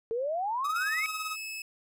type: exponential sweep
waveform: sine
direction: up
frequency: 440 to 2298 Hz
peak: -28 dBFS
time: 0.11-1.06 s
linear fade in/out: 0 ms
type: tone with tremolo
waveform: 45% pulse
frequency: 1267 Hz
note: D#6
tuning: 31 cents sharp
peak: -32 dBFS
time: 0.64-1.36 s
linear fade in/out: 10 ms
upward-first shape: sine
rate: 18 Hz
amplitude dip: 70%
type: tone with pitch glide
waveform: sawtooth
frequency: 2563 to 2596 Hz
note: E7 to E7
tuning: -49 to -27 cents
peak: -33 dBFS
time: 0.76-1.62 s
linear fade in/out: 2 ms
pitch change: +22 cents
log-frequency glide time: 0.93-1.23 s
effects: none